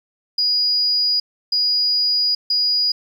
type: tone bursts at uneven times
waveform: sine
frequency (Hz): 4900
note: D#8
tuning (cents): -27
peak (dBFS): -15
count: 3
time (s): 0.38-1.2 / 1.52-2.35 / 2.5-2.92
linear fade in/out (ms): 5
effects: 8-bit